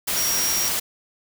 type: tone in noise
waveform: sine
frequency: 5640 Hz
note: F8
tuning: 16 cents sharp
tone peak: -23 dBFS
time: 0.16-0.69 s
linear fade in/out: 10 ms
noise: white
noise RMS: -24 dBFS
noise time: 0.07-0.8 s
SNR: -2 dB
effects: none